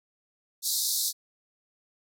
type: band-pass noise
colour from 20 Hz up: pink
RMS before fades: -28 dBFS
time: 0.62-1.13 s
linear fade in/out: 50 ms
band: 3800 to 16000 Hz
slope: 96 dB/octave
effects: none